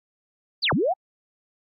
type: linear two-way sweep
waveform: sine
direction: down then up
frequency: 4978 to 117.2 to 803 Hz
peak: -19 dBFS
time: 0.62-0.94 s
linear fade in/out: 20 ms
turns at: 0.73 s
effects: AAC 64 kbps